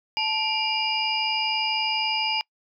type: tone cluster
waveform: sine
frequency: 874 / 2368 / 2838 / 4924 Hz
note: A5 / D7 / F7 / D#8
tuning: -12 / +14 / +27 / -19 cents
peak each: -28 dBFS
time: 0.17-2.41 s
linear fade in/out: 0 ms
effects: noise-tail reverb RT60 0.1 s tail -25 dB re dry